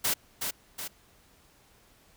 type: noise with echo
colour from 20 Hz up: white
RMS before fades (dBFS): -27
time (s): 0.04-0.14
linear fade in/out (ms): 10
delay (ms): 370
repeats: 2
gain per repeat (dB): -5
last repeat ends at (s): 0.88
effects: pink hiss -61 dBFS RMS until 2.16 s